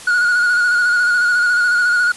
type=tone with vibrato; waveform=triangle; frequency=1446 Hz; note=F#6; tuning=40 cents flat; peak=-10 dBFS; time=0.07-2.12 s; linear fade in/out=5 ms; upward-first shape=square; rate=14 Hz; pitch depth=29 cents each way; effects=white hiss -35 dBFS RMS until 2.16 s + resampled to 24000 Hz